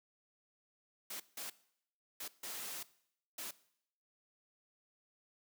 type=noise bursts at uneven times; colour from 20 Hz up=white; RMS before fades=-44 dBFS; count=5; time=1.1-1.2 / 1.37-1.5 / 2.2-2.28 / 2.43-2.83 / 3.38-3.51 s; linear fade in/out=5 ms; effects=noise-tail reverb RT60 0.7 s tail -19 dB re dry + high-pass 200 Hz 12 dB/octave